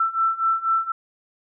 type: beating tone pair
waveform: sine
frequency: 1332 / 1336.1 Hz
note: E6 / E6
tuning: +18 / +23 cents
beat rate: 4.1 Hz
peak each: -23 / -21 dBFS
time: 0-0.92 s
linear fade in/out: 5 ms
effects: none